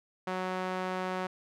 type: tone with band-pass filter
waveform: sawtooth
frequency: 185 Hz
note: F#3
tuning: in tune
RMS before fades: -34 dBFS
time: 0.27-1.27 s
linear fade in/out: 5 ms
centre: 990 Hz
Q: 0.71
effects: none